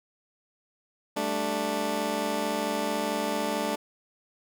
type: chord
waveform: 15% pulse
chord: G suspended second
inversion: none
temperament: just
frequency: 196 / 220.5 / 294 Hz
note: G3 / A3 / D4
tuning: 0 / +4 / +2 cents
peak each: -29 / -25 / -25 dBFS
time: 1.16-3.76 s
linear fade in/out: 10 ms
effects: none